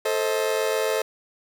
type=chord; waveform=40% pulse; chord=A diminished; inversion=none; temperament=just; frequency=440 / 528 / 633.6 Hz; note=A4 / C5 / Eb5; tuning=0 / +16 / +31 cents; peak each=-24 / -26 / -27 dBFS; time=0.05-1.02 s; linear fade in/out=5 ms; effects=none